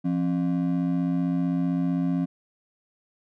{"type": "ring-modulated tone", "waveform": "triangle", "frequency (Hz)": 220, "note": "A3", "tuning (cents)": 0, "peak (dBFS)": -17, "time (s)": [0.04, 2.26], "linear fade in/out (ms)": 20, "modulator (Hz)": 47.8, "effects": []}